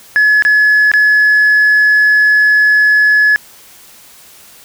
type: tone with dropouts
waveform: sine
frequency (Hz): 1703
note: G#6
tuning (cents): +43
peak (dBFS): -4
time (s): 0.16-3.36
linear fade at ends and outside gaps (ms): 0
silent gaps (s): 0.423-0.45 / 0.916-0.937
effects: tanh soft clip ceiling -4 dBFS + white hiss -40 dBFS RMS until 4.64 s